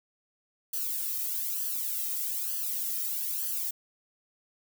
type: noise with flanger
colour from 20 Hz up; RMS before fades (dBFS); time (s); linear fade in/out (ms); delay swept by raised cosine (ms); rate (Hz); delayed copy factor
violet; -32; 0.73-3.71; 5; 0.65 to 1.61; 1.1; +1
effects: none